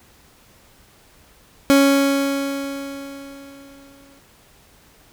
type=tone with exponential decay; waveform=30% pulse; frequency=277.2 Hz; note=C#4; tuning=in tune; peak=-7 dBFS; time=1.7-4.19 s; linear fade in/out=0 ms; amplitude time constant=540 ms; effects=pink hiss -52 dBFS RMS until 5.12 s